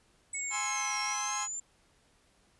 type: linear two-way sweep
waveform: sine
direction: down then up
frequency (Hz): 7902 to 5490 to 7300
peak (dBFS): -35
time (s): 0.33-1.6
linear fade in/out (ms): 5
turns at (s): 1.01
type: tone with pitch glide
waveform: triangle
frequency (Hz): 2203 to 2170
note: C#7 to C#7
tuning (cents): -11 to -37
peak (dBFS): -36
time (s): 0.34-1.14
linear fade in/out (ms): 10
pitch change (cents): -26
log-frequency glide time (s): 0.5-0.68
type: chord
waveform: sawtooth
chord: Ab augmented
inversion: none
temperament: equal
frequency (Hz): 830.6 / 1046.5 / 1318.5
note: Ab5 / C6 / E6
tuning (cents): 0 / 0 / 0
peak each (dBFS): -34 / -33 / -37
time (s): 0.5-1.48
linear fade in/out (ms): 50
effects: pink hiss -67 dBFS RMS until 2.59 s + resampled to 24000 Hz